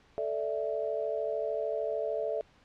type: chord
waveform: sine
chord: A suspended fourth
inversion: none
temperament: just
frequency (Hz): 440 / 586.7 / 660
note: A4 / D5 / E5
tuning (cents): 0 / -2 / +2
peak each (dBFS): -34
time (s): 0.18-2.41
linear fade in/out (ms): 0
effects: pink hiss -62 dBFS RMS until 2.64 s + low-pass 4000 Hz 12 dB/octave